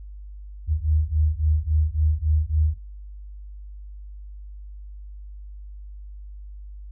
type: beating tone pair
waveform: sine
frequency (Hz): 75.4 / 79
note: D2 / D#2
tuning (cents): +46 / +27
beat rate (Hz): 3.6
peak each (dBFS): -21 / -21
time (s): 0.67-2.78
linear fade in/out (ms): 50
effects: added 50 Hz sine -36 dBFS peak until 6.91 s